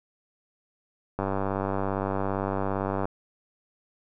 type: click train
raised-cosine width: 1 ms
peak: -14 dBFS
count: 183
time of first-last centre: 1.19-3.055 s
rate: 97.6 Hz
effects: none